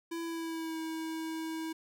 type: tone with pitch glide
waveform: square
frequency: 333.8 to 321.7 Hz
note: E4 to E4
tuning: +22 to -42 cents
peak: -36 dBFS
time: 0.11-1.73 s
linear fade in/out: 10 ms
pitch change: -64 cents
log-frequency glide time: 0.22-0.78 s
effects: none